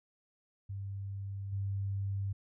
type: tone with level steps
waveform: sine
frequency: 98.6 Hz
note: G2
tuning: 11 cents sharp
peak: -37 / -32 dBFS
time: 0.69-2.33 s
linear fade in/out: 10 ms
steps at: 1.52 s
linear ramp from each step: 10 ms
effects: none